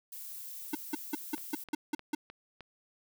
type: noise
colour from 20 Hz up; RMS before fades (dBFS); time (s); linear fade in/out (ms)
violet; -44; 0.12-1.64; 5
type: tone bursts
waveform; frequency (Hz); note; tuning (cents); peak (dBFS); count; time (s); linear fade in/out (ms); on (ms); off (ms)
square; 300; D4; +37; -30; 8; 0.73-2.15; 5; 20; 180
type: click train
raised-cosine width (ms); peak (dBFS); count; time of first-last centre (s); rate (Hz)
0.3; -31; 5; 1.38-2.607; 3.26
effects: none